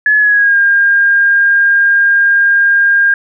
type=tone with pitch glide; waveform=sine; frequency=1706 to 1610.2 Hz; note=G#6 to G6; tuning=+46 to +46 cents; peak=-6 dBFS; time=0.06-3.14 s; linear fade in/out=2 ms; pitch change=-100 cents; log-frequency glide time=0.18-0.57 s; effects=none